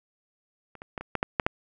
clicks, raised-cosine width 0.5 ms, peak -30 / -25 / -18 / -22 / -11 / -9 / -7 / -7 dBFS, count 8, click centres 0.753 / 0.819 / 0.978 / 1.01 / 1.153 / 1.229 / 1.398 / 1.465 s, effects none

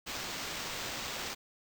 violet noise with sample-and-hold, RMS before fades -39 dBFS, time 0.06-1.35 s, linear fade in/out 20 ms, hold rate 11025 Hz, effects none

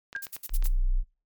clicks, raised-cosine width 0.2 ms, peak -25 dBFS, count 7, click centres 0.129 / 0.163 / 0.268 / 0.365 / 0.494 / 0.625 / 0.657 s
sine tone with exponential decay, 1610 Hz, G6, 46 cents sharp, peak -26 dBFS, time 0.15-0.28 s, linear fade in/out 2 ms, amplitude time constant 27 ms
violet noise bursts, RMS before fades -35 dBFS, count 5, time 0.22-0.677 s, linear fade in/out 5 ms, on 37 ms, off 68 ms
sine tone, 31 Hz, B0, 7 cents sharp, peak -21 dBFS, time 0.5-1.04 s, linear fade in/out 50 ms
effects noise-tail reverb RT60 0.3 s tail -19 dB re dry + MP3 96 kbps

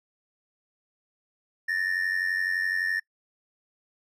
triangle ring-modulated tone, 1800 Hz, A6, 39 cents sharp, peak -20 dBFS, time 1.68-3 s, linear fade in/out 10 ms, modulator 45.9 Hz, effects noise-tail reverb RT60 0.1 s tail -24 dB re dry

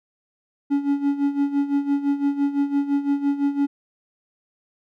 triangle tone with tremolo, 282.5 Hz, C#4, 33 cents sharp, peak -14 dBFS, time 0.7-3.67 s, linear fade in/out 20 ms, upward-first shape sine, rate 5.9 Hz, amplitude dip 75%, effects none

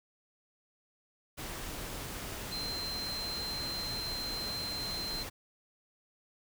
sine tone in noise, 4120 Hz, C8, 28 cents flat, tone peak -36 dBFS, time 2.51-5.24 s, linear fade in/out 20 ms, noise pink, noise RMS -41 dBFS, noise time 1.37-5.3 s, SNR +2 dB, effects none

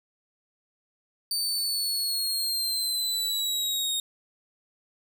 sawtooth linear sweep, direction down, 4599 to 3708 Hz, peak -23 dBFS, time 1.31-4 s, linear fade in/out 2 ms, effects none

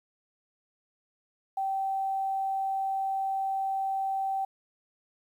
sine tone, 775 Hz, G5, 20 cents flat, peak -27 dBFS, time 1.57-4.45 s, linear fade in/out 5 ms, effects 10-bit

